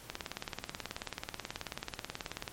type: click train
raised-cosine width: 0.2 ms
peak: -19 dBFS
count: 45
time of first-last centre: 0.1-2.478 s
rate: 18.5 Hz
effects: pink hiss -52 dBFS RMS until 2.52 s + MP3 64 kbps